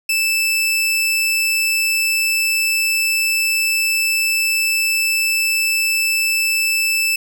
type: tone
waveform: sawtooth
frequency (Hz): 2637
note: E7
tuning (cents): 0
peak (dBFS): -12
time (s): 0.09-7.16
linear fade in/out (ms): 5
effects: none